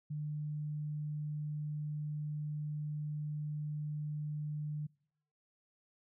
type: tone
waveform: sine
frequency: 150 Hz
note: D3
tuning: 37 cents sharp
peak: -36 dBFS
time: 0.1-4.87 s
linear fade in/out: 10 ms
effects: noise-tail reverb RT60 0.7 s tail -26 dB re dry